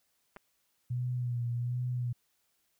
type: clicks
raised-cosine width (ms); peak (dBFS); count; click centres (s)
0.5; -32; 2; 0.363 / 0.368
type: tone with vibrato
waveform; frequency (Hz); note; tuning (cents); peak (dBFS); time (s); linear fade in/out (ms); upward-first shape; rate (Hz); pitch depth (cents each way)
sine; 122; B2; -21; -30; 0.9-2.13; 10; sine; 1.3; 40
effects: white hiss -75 dBFS RMS until 2.79 s